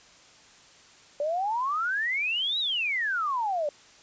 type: exponential two-way sweep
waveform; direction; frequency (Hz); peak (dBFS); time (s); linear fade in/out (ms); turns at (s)
sine; up then down; 567 to 3951 to 567; -25; 1.2-3.69; 2; 2.59
effects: white hiss -54 dBFS RMS until 4.02 s + resampled to 16000 Hz